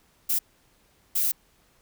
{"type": "noise bursts at uneven times", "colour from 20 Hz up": "violet", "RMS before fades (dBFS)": -24, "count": 2, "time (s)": [[0.29, 0.39], [1.15, 1.32]], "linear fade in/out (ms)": 10, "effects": ["pink hiss -63 dBFS RMS until 1.81 s"]}